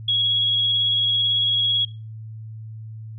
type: tone with vibrato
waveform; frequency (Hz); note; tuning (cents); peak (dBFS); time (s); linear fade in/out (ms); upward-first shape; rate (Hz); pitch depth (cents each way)
sine; 3322; G#7; 0; -17; 0.08-1.85; 5; triangle; 18; 17
effects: noise-tail reverb RT60 0.3 s tail -20 dB re dry + added 110 Hz sine -33 dBFS peak until 3.18 s

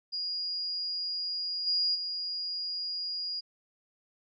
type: tone with level steps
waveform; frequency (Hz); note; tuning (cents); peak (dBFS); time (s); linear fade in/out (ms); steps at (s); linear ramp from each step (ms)
sine; 4862; D#8; -41; -31 / -25 / -32; 0.12-3.41; 20; 1.66 / 1.94; 20
effects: none

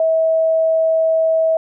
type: tone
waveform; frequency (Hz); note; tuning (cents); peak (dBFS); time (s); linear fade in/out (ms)
sine; 646; E5; -35; -12; 0-1.57; 2
effects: none

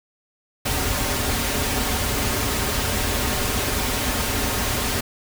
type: noise with comb filter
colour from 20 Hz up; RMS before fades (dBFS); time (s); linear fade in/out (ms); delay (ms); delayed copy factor
pink; -23; 0.65-5.01; 10; 6; -0.6
effects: none

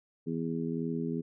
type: harmonic tone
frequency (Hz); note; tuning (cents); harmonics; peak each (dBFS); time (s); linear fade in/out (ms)
82.41; E2; 0; 2 / 3 / 4 / 5; -35 / -34 / -39 / -38; 0.26-1.22; 20
effects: none

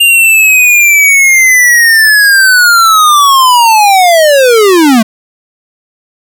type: linear sweep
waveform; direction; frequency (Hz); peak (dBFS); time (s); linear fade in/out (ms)
square; down; 2810 to 211.7; -3; 0-5.03; 10
effects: none

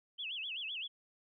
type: tone with vibrato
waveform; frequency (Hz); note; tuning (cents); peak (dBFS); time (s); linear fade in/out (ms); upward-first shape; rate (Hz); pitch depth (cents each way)
sine; 2965; F#7; +3; -38; 0.18-0.88; 20; sine; 7.8; 260
effects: none

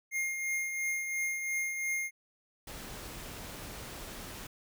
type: tone with tremolo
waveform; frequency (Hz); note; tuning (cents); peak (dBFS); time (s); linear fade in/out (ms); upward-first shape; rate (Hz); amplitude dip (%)
square; 2127; C7; +28; -30; 0.11-2.11; 50; triangle; 2.9; 50
type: noise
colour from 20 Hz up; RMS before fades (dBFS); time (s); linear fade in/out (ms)
pink; -44; 2.67-4.47; 5
effects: none

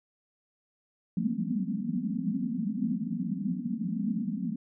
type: band-pass noise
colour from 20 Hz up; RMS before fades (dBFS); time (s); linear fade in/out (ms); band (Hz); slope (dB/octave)
pink; -31; 1.17-4.56; 2; 170 to 260; 96
effects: none

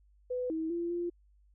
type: tone with pitch steps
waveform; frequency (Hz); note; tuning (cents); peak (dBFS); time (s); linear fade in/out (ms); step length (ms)
sine; 499.3 / 320.9 / 341.9 / 347.1; B4 / E4 / F4 / F4; +19 / -46 / -37 / -11; -31; 0.3-1.1; 10; 200
effects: added 50 Hz sine -61 dBFS peak until 1.54 s

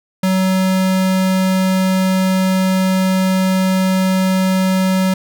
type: tone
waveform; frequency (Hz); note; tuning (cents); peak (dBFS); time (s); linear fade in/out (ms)
square; 188; F#3; +28; -13; 0.23-5.14; 5
effects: none

